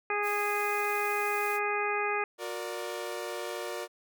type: harmonic tone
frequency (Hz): 412.8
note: G#4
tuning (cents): -10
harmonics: 1 / 2 / 3 / 4 / 5 / 6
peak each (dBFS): -33 / -34 / -34 / -37 / -36 / -35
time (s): 0.1-2.24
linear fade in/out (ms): 2
type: noise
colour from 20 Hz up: blue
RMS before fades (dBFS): -43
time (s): 0.22-1.6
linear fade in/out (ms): 50
type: chord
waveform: sawtooth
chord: Gb augmented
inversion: none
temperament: equal with one note detuned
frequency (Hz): 362.8 / 466.2 / 587.3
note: Gb4 / Bb4 / D5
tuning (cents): -34 / 0 / 0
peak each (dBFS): -35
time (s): 2.38-3.88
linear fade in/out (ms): 50
effects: none